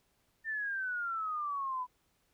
sine exponential sweep, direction down, 1807 to 987.8 Hz, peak -33 dBFS, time 0.44-1.87 s, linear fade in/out 50 ms, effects pink hiss -74 dBFS RMS until 2.33 s

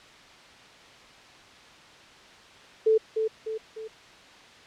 sine tone with echo, 440 Hz, A4, in tune, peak -17 dBFS, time 2.86-2.98 s, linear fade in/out 10 ms, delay 300 ms, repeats 3, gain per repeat -6 dB, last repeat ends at 3.88 s, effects white hiss -50 dBFS RMS until 4.66 s + low-pass 4000 Hz 12 dB/octave

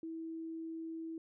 sine tone, 325.6 Hz, E4, 21 cents flat, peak -40 dBFS, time 0.03-1.18 s, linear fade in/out 2 ms, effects none

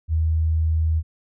sine tone, 79.9 Hz, D#2, 47 cents sharp, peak -17 dBFS, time 0.08-1.03 s, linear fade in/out 50 ms, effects none

